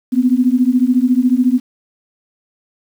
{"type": "beating tone pair", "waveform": "sine", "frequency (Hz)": [244.4, 258.4], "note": ["B3", "C4"], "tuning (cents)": [-18, -21], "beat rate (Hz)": 14, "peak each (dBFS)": -13, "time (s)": [0.12, 1.6], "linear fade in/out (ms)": 20, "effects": ["7-bit"]}